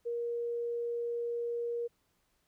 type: tone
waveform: sine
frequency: 472.3 Hz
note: A#4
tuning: 23 cents sharp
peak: -32 dBFS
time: 0.05-1.88 s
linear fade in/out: 20 ms
effects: pink hiss -75 dBFS RMS until 2.47 s